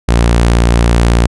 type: tone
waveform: sawtooth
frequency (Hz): 58.27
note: A#1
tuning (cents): 0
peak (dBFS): -3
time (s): 0.08-1.27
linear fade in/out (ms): 10
effects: resampled to 24000 Hz